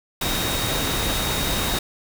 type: tone in noise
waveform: sine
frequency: 3750 Hz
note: A#7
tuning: 10 cents sharp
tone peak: -29 dBFS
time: 0.21-1.79 s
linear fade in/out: 5 ms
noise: pink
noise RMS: -24 dBFS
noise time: 0.21-1.79 s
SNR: -8 dB
effects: none